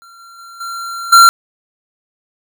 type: tone with level steps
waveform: square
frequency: 1371 Hz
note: F6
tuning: 32 cents flat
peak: -39 / -37 / -34 / -23 / -3 dBFS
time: 0.02-1.29 s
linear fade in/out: 0 ms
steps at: 0.19 / 0.38 / 0.6 / 1.12 s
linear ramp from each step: 10 ms
effects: none